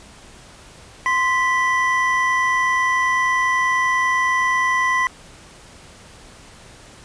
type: tone pair together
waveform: triangle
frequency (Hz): 1037.7 / 1968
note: C6 / B6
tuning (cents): -15 / -7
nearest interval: major seventh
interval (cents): 1108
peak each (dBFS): -17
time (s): 1.06-5.07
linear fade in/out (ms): 0
effects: pink hiss -44 dBFS RMS until 7.04 s + resampled to 22050 Hz